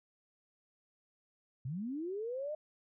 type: linear sweep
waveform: sine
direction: up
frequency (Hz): 117.2 to 622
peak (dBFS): -36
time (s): 1.65-2.55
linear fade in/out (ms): 5
effects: none